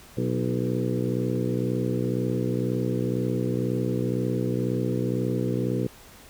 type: harmonic tone with a mistuned harmonic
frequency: 62 Hz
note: B1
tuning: 7 cents sharp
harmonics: 2 / 3 / 4 / 5 / 6 / 7 / 8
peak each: -28 / -30 / -31 / -32 / -33 / -33 / -34 dBFS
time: 0.17-5.87 s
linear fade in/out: 5 ms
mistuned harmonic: 5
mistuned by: +39 cents
effects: pink hiss -49 dBFS RMS until 6.29 s